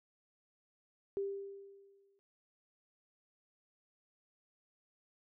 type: tone with exponential decay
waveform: sine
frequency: 395.9 Hz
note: G4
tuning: 17 cents sharp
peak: -32 dBFS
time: 1.17-2.19 s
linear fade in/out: 0 ms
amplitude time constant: 220 ms
effects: none